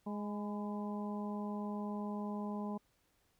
harmonic tone with a mistuned harmonic, 207.7 Hz, G#3, in tune, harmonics 1 / 2 / 3 / 4 / 5, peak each -38 / -47 / -49 / -48 / -49 dBFS, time 0.06-2.78 s, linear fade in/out 10 ms, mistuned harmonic 5, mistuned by -45 cents, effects pink hiss -75 dBFS RMS until 3.39 s

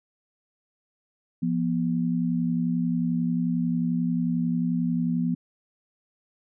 sine tone pair together, 171.97 / 243.2 Hz, F3 / B3, -26 / -26 cents, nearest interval tritone, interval 600 cents, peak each -25 dBFS, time 1.42-5.35 s, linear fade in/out 10 ms, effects none

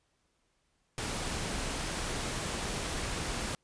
pink noise, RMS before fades -35 dBFS, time 0.98-3.55 s, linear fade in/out 0 ms, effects pink hiss -75 dBFS RMS until 3.63 s + resampled to 22050 Hz

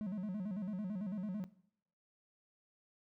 triangle tone with vibrato, 197.3 Hz, G3, 11 cents sharp, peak -35 dBFS, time 0.01-1.44 s, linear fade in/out 0 ms, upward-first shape square, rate 9 Hz, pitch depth 140 cents each way, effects noise-tail reverb RT60 0.7 s tail -19 dB re dry

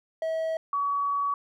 triangle / sine tone pair in turn, 645 / 1132.5 Hz, E5 / C#6, -38 / +37 cents, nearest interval minor seventh, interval 975 cents, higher second, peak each -24 dBFS, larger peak neither, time 0.22-0.57 / 0.73-1.34 s, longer second, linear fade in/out 2 ms, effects none

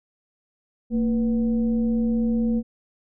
sine tone with frequency modulation, 228.9 Hz, A#3, 31 cents flat, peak -19 dBFS, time 0.9-2.63 s, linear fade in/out 50 ms, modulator 261 Hz, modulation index 0.46, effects none

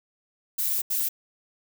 violet noise bursts at uneven times, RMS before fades -26 dBFS, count 2, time 0.58-0.82 / 0.9-1.09 s, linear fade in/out 10 ms, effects none

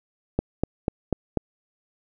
click train, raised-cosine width 2 ms, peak -8 dBFS, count 5, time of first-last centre 0.39-1.373 s, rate 4.07 Hz, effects none

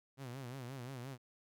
sawtooth tone with vibrato, 128.3 Hz, C3, 34 cents flat, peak -40 dBFS, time 0.17-1.18 s, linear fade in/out 50 ms, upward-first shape sine, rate 5.7 Hz, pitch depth 130 cents each way, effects none

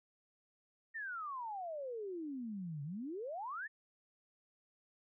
sine exponential two-way sweep, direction down then up, 1864.7 to 138.3 to 1864.7 Hz, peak -40 dBFS, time 0.94-3.68 s, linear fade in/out 20 ms, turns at 2.83 s, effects none

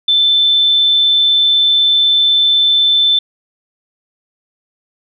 sine tone, 3532 Hz, A7, 6 cents sharp, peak -8 dBFS, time 0.08-3.19 s, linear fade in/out 5 ms, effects none

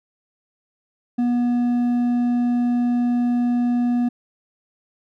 triangle tone with hard clipping, 242.3 Hz, B3, 33 cents flat, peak -18 dBFS, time 1.18-4.09 s, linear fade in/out 10 ms, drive 7 dB, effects none

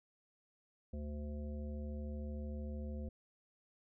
harmonic tone, 73.9 Hz, D2, 11 cents sharp, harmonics 1 / 3 / 5 / 7 / 9, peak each -41 / -46 / -56 / -52 / -61 dBFS, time 0.93-3.09 s, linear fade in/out 5 ms, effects none

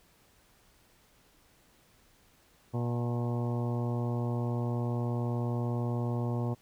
harmonic tone with a mistuned harmonic, 120 Hz, B2, 49 cents flat, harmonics 1 / 2 / 3 / 4 / 5 / 6 / 7 / 8 / 9, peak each -30 / -36 / -40 / -42 / -44 / -46 / -47 / -48 / -49 dBFS, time 2.73-6.55 s, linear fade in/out 20 ms, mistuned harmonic 8, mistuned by -73 cents, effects pink hiss -64 dBFS RMS until 6.61 s

